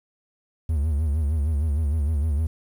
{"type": "tone with vibrato", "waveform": "triangle", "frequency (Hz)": 75.5, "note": "D2", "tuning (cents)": 48, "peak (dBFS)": -18, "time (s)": [0.69, 2.47], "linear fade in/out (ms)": 5, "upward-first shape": "sine", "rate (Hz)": 6.5, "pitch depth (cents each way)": 130, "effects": ["9-bit"]}